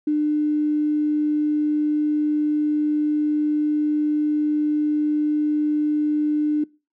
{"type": "tone with tanh clipping", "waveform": "triangle", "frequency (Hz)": 300.3, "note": "D4", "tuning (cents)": 39, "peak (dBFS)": -17, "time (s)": [0.07, 6.64], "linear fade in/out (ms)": 5, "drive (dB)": 3, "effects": ["noise-tail reverb RT60 0.3 s tail -23 dB re dry"]}